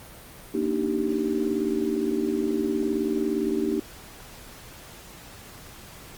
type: chord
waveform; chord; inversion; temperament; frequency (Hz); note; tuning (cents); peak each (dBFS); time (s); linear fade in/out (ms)
sine; Eb major seventh; second; just; 233.3 / 291.7 / 311.1 / 388.9; Bb3 / D4 / Eb4 / G4; +2 / -12 / 0 / -14; -29 / -30 / -28 / -27; 0.54-3.8; 5
effects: pink hiss -45 dBFS RMS until 6.17 s + Opus 32 kbps